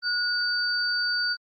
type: tone pair together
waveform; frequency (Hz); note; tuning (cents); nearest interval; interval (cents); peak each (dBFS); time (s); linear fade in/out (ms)
sine; 1454 / 4609; F#6 / D8; -31 / -33; octave + minor sixth; 1998; -26 / -26; 0.02-1.37; 50
effects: Opus 32 kbps